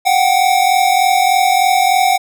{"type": "tone pair together", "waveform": "square", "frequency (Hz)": [727.7, 771], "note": ["F#5", "G5"], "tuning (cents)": [-29, -29], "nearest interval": "minor second", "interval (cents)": 100, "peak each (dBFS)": [-14, -13], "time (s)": [0.05, 2.18], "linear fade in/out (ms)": 20, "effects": []}